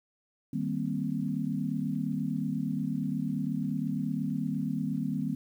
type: chord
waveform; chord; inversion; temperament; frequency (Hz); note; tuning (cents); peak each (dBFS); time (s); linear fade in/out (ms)
sine; C minor seventh; first; equal; 155.56 / 196 / 233.1 / 261.6; Eb3 / G3 / Bb3 / C4; 0 / 0 / 0 / 0; -34; 0.53-5.35; 5
effects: 10-bit